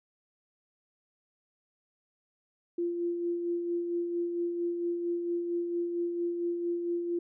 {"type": "tone with tremolo", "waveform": "sine", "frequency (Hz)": 345.3, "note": "F4", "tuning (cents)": -20, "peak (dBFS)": -27, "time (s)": [2.78, 7.19], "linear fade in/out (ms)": 5, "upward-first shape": "sine", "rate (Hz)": 4.4, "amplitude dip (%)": 40, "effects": []}